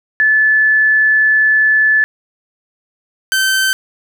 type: tone pair in turn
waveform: sine / sawtooth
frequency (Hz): 1735 / 1544.8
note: A6 / G6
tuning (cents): -25 / -26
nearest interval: major second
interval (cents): 201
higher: first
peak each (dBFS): -8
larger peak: neither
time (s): 0.2-2.04 / 3.32-3.73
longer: first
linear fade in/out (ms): 0
effects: none